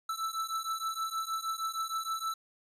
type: beating tone pair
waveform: square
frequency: 1318.5 / 1324.9 Hz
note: E6 / E6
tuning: 0 / +8 cents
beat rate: 6.4 Hz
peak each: -36 / -37 dBFS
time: 0.09-2.34 s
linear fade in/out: 5 ms
effects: resampled to 32000 Hz + 12-bit